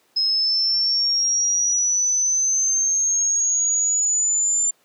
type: linear sweep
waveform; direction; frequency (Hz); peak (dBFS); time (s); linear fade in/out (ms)
sine; up; 5120 to 7210; -17; 0.16-4.71; 10
effects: pink hiss -61 dBFS RMS until 4.84 s + high-pass 300 Hz 12 dB/octave